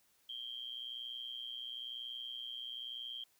sine tone with amplitude modulation, 3187 Hz, G7, 28 cents sharp, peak -38 dBFS, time 0.29-3.24 s, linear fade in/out 5 ms, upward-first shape sine, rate 121 Hz, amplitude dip 85%, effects white hiss -72 dBFS RMS until 3.39 s

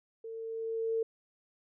sine tone with level ramp, 450.9 Hz, A4, 42 cents sharp, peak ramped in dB -40 to -27 dBFS, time 0.24-1.03 s, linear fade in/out 5 ms, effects none

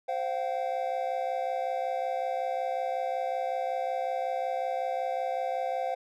triangle chord, C suspended fourth, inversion none, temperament equal with one note detuned, 523.3 / 698.5 / 763.9 Hz, C5 / F5 / G5, 0 / 0 / -45 cents, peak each -31 dBFS, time 0.08-5.95 s, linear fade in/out 10 ms, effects none

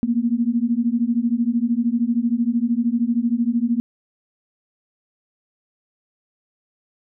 sine beating tone pair, 229.3 / 242.3 Hz, A#3 / B3, -28 / -33 cents, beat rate 13 Hz, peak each -20 dBFS, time 0.03-3.8 s, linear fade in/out 0 ms, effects none

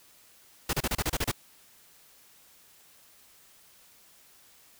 pink noise bursts, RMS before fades -28 dBFS, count 9, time 0.69-1.316 s, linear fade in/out 5 ms, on 42 ms, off 31 ms, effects white hiss -58 dBFS RMS until 4.79 s

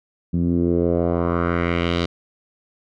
10% pulse tone with low-pass filter sweep, 85.9 Hz, F2, 28 cents flat, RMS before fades -20 dBFS, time 0.33-2.06 s, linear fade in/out 10 ms, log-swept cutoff 190 to 4200 Hz, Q 2.2, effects none

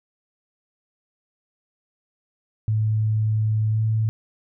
sine tone with pitch glide, 108.6 to 110.18 Hz, A2 to A2, -22 to +3 cents, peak -18 dBFS, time 2.68-4.09 s, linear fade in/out 0 ms, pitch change +25 cents, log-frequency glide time 3.7-3.81 s, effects none

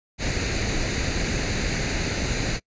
pink noise with comb filter, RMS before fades -25 dBFS, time 0.18-2.6 s, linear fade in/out 50 ms, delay 0.46 ms, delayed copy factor +0.6, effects noise-tail reverb RT60 0.1 s tail -25 dB re dry + resampled to 16000 Hz

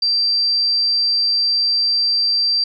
sine tone, 4699 Hz, D8, in tune, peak -14 dBFS, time 0.02-2.64 s, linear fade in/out 5 ms, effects none

